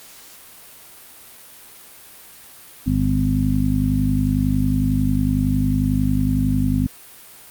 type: harmonic tone with a mistuned harmonic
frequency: 51 Hz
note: G#1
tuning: 31 cents flat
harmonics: 1 / 2 / 3 / 4 / 5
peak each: -23 / -23 / -23 / -25 / -20 dBFS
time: 2.86-6.87 s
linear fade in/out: 10 ms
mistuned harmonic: 1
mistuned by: +42 cents
effects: white hiss -43 dBFS RMS until 7.5 s + Opus 48 kbps